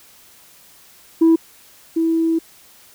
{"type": "tone pair in turn", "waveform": "sine", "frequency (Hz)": [327.3, 327.3], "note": ["E4", "E4"], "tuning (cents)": [-12, -12], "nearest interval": "unison", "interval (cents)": 0, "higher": "neither", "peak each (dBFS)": [-7, -14], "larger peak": "first", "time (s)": [[1.21, 1.36], [1.96, 2.39]], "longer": "second", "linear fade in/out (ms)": 10, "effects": ["tanh soft clip ceiling -7 dBFS", "white hiss -48 dBFS RMS until 2.94 s"]}